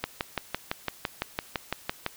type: click train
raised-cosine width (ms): 0.3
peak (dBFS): -11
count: 13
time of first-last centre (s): 0.04-2.064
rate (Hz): 5.93
effects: white hiss -51 dBFS RMS until 2.16 s